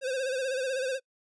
square tone with vibrato, 523.3 Hz, C5, in tune, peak -29 dBFS, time 0.01-1 s, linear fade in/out 50 ms, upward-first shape sine, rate 16 Hz, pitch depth 71 cents each way, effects noise-tail reverb RT60 0.1 s tail -25 dB re dry + resampled to 22050 Hz

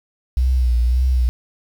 sine tone with vibrato, 61.74 Hz, B1, in tune, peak -13 dBFS, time 0.37-1.29 s, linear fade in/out 0 ms, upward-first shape sine, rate 1.8 Hz, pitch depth 70 cents each way, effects 7-bit

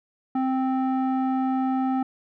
square tone with low-pass filter, 261.6 Hz, C4, in tune, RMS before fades -24 dBFS, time 0.35-2.03 s, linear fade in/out 5 ms, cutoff 980 Hz, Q 1.8, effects none

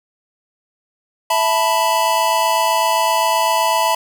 square chord, E suspended fourth, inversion none, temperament equal, 659.3 / 880 / 987.8 Hz, E5 / A5 / B5, 0 / 0 / 0 cents, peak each -21 / -19 / -18 dBFS, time 1.3-3.95 s, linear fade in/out 5 ms, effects none

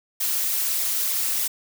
blue noise with flanger, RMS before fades -24 dBFS, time 0.2-1.48 s, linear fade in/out 10 ms, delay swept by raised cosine 0.65 to 5.65 ms, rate 3.3 Hz, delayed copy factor -0.65, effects none

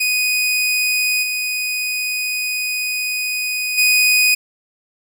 sawtooth tone with level steps, 2489 Hz, D#7, in tune, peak -12 / -16 / -8 dBFS, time 0-4.35 s, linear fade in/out 10 ms, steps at 1.22 / 3.77 s, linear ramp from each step 20 ms, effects none

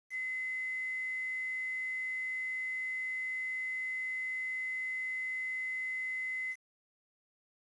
sine tone with quantisation, 2039 Hz, C7, 45 cents flat, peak -34 dBFS, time 0.1-6.56 s, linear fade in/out 50 ms, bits 9, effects resampled to 22050 Hz

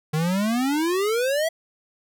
square exponential sweep, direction up, 150.3 to 667 Hz, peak -21 dBFS, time 0.13-1.49 s, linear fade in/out 10 ms, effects none

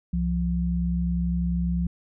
sine tone pair together, 65.57 / 174 Hz, C2 / F3, +4 / -6 cents, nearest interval octave + perfect fourth, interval 1690 cents, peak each -26 / -24 dBFS, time 0.13-1.87 s, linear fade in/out 5 ms, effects none

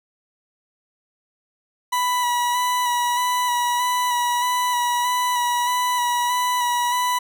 40% pulse tone with vibrato, 980 Hz, B5, 14 cents flat, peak -18 dBFS, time 1.92-7.19 s, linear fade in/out 10 ms, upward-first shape square, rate 1.6 Hz, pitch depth 18 cents each way, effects none

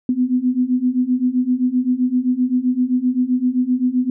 sine beating tone pair, 246.9 / 254.6 Hz, B3 / C4, 0 / -47 cents, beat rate 7.7 Hz, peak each -19 / -17 dBFS, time 0.09-4.1 s, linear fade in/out 2 ms, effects none

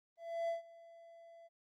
triangle tone with ADSR envelope, 671 Hz, E5, 31 cents sharp, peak -31 dBFS, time 0.17-1.49 s, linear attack 310 ms, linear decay 140 ms, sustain -22 dB, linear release 29 ms, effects Opus 24 kbps

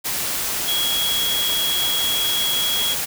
sine tone in noise, 3322 Hz, G#7, in tune, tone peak -20 dBFS, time 0.67-2.95 s, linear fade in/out 20 ms, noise white, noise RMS -24 dBFS, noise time 0.04-3.06 s, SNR +1 dB, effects none

